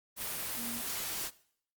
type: tone in noise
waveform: sine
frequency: 236.4 Hz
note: A#3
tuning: 24 cents sharp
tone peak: -41 dBFS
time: 0.56-0.82 s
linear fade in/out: 50 ms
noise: white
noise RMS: -37 dBFS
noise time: 0.16-1.31 s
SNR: -7 dB
effects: noise-tail reverb RT60 0.6 s tail -19 dB re dry + Opus 24 kbps